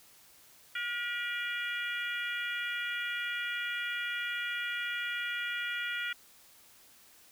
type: harmonic tone with a mistuned harmonic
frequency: 476.8 Hz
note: A#4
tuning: 39 cents sharp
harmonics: 3 / 4 / 5 / 6 / 7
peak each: -36 / -38 / -40 / -42 / -43 dBFS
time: 0.75-6.13 s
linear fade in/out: 5 ms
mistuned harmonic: 4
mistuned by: +28 cents
effects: white hiss -59 dBFS RMS until 7.31 s